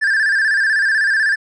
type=tone with vibrato; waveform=triangle; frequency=1675 Hz; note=G#6; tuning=14 cents sharp; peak=-11 dBFS; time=0.01-1.36 s; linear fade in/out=20 ms; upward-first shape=square; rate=16 Hz; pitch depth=76 cents each way; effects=resampled to 22050 Hz